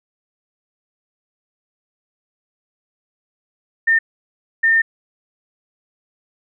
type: tone bursts at uneven times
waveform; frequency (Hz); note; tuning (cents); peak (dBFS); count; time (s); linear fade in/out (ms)
sine; 1813; A#6; -49; -11; 2; 3.87-3.99 / 4.63-4.82; 10
effects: none